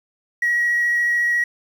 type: tone with vibrato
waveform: triangle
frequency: 1910 Hz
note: A#6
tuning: 42 cents sharp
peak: -13 dBFS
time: 0.42-1.44 s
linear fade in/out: 5 ms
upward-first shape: sine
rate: 14 Hz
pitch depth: 11 cents each way
effects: tanh soft clip ceiling -13 dBFS + 8-bit